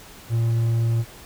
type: tone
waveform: triangle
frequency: 115.3 Hz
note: A#2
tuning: 19 cents flat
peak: -16 dBFS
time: 0.29-1.05 s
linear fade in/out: 50 ms
effects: pink hiss -44 dBFS RMS until 1.25 s